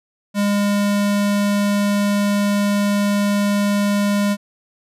square tone, 203.4 Hz, G#3, 36 cents flat, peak -16 dBFS, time 0.34-4.37 s, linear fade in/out 50 ms, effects resampled to 32000 Hz

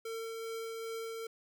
square tone with tremolo, 452.5 Hz, A4, 48 cents sharp, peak -38 dBFS, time 0.05-1.27 s, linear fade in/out 5 ms, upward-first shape triangle, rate 2.5 Hz, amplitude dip 25%, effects none

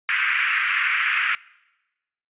white band-pass noise, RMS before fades -22 dBFS, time 0.09-1.35 s, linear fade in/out 0 ms, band 1300 to 2600 Hz, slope 48 dB/octave, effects noise-tail reverb RT60 1.0 s tail -23 dB re dry + resampled to 8000 Hz

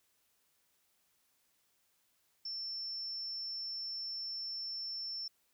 sine tone, 5380 Hz, E8, 34 cents sharp, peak -38 dBFS, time 2.45-5.28 s, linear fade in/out 5 ms, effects white hiss -75 dBFS RMS until 5.53 s

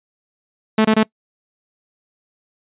sawtooth tone bursts, 218.3 Hz, A3, 13 cents flat, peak -7 dBFS, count 3, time 0.78-1.032 s, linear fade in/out 5 ms, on 68 ms, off 24 ms, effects noise-tail reverb RT60 0.1 s tail -24 dB re dry + resampled to 8000 Hz

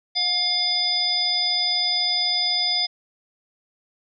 harmonic tone with a mistuned harmonic, 708 Hz, F5, 23 cents sharp, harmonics 1 / 3 / 5 / 7, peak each -32 / -31 / -25 / -21 dBFS, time 0.15-2.87 s, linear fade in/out 20 ms, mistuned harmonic 1, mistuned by +25 cents, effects none

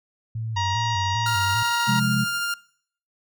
sine tone with vibrato, 103.83 Hz, G#2, in tune, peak -26 dBFS, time 0.35-1.63 s, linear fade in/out 5 ms, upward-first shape square, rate 2.5 Hz, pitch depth 130 cents each way
harmonic tone, 945 Hz, A#5, 23 cents sharp, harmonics 1 / 2 / 3 / 4 / 5 / 6 / 7, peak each -23 / -32 / -34 / -34 / -38 / -40 / -42 dBFS, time 0.56-2 s, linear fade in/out 10 ms
sawtooth tone with tremolo, 1401 Hz, F6, 5 cents sharp, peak -20 dBFS, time 1.26-2.54 s, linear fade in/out 2 ms, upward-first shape triangle, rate 13 Hz, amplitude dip 25%
sine chord, F minor, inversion second, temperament equal, 130.81 / 174.61 / 207.7 Hz, C3 / F3 / Ab3, 0 / 0 / 0 cents, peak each -23 / -28 / -23 dBFS, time 1.87-2.25 s, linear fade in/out 20 ms
effects noise-tail reverb RT60 0.6 s tail -21 dB re dry

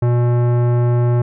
sine tone with tanh clipping, 120.8 Hz, B2, 38 cents flat, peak -14 dBFS, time 0.02-1.22 s, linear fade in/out 5 ms, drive 17 dB, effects none

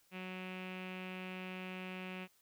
sawtooth tone with low-pass filter, 185 Hz, F#3, in tune, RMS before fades -45 dBFS, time 0.11-2.28 s, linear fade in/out 50 ms, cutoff 2600 Hz, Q 5.5, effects white hiss -71 dBFS RMS until 2.41 s

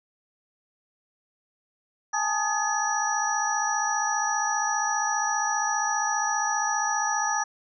sine tone cluster, 824 / 879 / 1243 / 1706 / 5820 Hz, G#5 / A5 / D#6 / G#6 / F#8, -14 / -2 / -2 / +46 / -29 cents, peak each -29 / -29 / -31 / -30 / -30 dBFS, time 2.13-7.44 s, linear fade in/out 10 ms, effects none

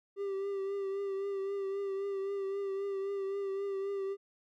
triangle tone with vibrato, 393.8 Hz, G4, 8 cents sharp, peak -31 dBFS, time 0.16-4.17 s, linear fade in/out 50 ms, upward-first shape triangle, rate 3.8 Hz, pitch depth 37 cents each way, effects none

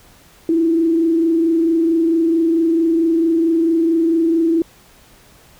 sine tone with frequency modulation, 329.6 Hz, E4, in tune, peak -12 dBFS, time 0.49-4.62 s, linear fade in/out 2 ms, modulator 24.5 Hz, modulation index 0.43, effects pink hiss -48 dBFS RMS until 5.59 s

